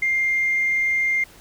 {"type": "tone", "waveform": "sine", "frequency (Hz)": 2107, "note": "C7", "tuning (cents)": 12, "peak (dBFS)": -17, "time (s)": [0.02, 1.24], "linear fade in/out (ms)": 5, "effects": ["tanh soft clip ceiling -13 dBFS", "pink hiss -48 dBFS RMS until 1.4 s"]}